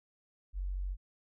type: tone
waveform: sine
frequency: 46.63 Hz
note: F#1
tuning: 14 cents sharp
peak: -33 dBFS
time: 0.53-0.97 s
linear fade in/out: 50 ms
effects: none